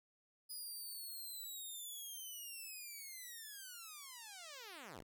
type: linear sweep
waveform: 5% pulse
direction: down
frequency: 4978 to 32.7 Hz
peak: -39 dBFS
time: 0.49-5.03 s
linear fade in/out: 20 ms
effects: none